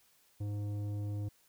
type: tone with tanh clipping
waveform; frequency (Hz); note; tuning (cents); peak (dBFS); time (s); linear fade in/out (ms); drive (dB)
sine; 103; G#2; -14; -36; 0.4-1.29; 10; 11
effects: white hiss -68 dBFS RMS until 1.48 s